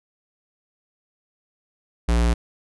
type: tone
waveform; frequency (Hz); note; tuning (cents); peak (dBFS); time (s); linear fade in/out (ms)
square; 58.27; A#1; 0; -17; 2.08-2.34; 10
effects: resampled to 24000 Hz